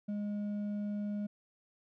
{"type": "tone with hard clipping", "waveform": "sine", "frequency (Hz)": 206.3, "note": "G#3", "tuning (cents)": -11, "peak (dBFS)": -35, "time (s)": [0.08, 1.27], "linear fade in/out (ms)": 10, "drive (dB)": 4, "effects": []}